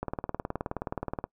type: click train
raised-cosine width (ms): 1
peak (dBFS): -17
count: 24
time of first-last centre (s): 0.03-1.241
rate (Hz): 19
effects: noise-tail reverb RT60 0.1 s tail -24 dB re dry